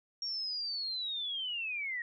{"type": "linear sweep", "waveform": "sine", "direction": "down", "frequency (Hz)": [5588, 1864.7], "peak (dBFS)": -34, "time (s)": [0.22, 2.02], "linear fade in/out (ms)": 2, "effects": []}